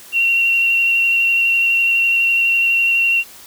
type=tone with vibrato; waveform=sine; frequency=2740 Hz; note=F7; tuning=34 cents flat; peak=-12 dBFS; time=0.12-3.24 s; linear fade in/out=50 ms; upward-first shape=square; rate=12 Hz; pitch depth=11 cents each way; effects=white hiss -40 dBFS RMS until 3.46 s